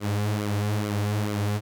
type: tone with flanger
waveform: sawtooth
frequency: 104 Hz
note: G#2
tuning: 3 cents sharp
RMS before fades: -26 dBFS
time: 0-1.61 s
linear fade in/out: 50 ms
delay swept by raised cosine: 1.1 to 6.5 ms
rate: 2.3 Hz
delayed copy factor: -0.65
effects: none